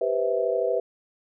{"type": "chord", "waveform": "sine", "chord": "C major seventh", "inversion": "second", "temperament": "just", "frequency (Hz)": [392.4, 490.5, 523.3, 654.1], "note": ["G4", "B4", "C5", "E5"], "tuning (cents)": [2, -12, 0, -14], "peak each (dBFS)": [-29, -25, -29, -27], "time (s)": [0.01, 0.8], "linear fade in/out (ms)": 5, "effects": []}